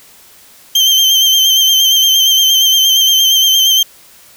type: tone with vibrato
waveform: 35% pulse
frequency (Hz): 3132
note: G7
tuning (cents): -2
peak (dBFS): -5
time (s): 0.75-3.83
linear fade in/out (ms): 5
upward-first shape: sine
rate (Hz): 8.6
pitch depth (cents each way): 36
effects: white hiss -42 dBFS RMS until 4.36 s